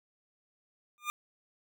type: tone with exponential growth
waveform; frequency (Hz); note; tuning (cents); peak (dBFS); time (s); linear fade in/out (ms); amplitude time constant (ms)
25% pulse; 1205; D6; +44; -24; 0.98-1.1; 0; 25
effects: none